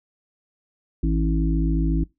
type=harmonic tone; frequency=54 Hz; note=A1; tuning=32 cents flat; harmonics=1 / 3 / 5 / 6; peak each=-20 / -25 / -27 / -28 dBFS; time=1.03-2.04 s; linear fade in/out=5 ms; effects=noise-tail reverb RT60 0.2 s tail -22 dB re dry